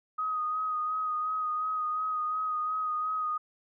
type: tone with vibrato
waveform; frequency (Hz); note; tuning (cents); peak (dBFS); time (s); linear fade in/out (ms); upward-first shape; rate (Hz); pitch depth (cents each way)
sine; 1251; D#6; +9; -28; 0.18-3.38; 10; sine; 2.8; 25
effects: none